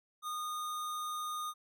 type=tone; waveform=square; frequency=1228 Hz; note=D#6; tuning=23 cents flat; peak=-37 dBFS; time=0.22-1.54 s; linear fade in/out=50 ms; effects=none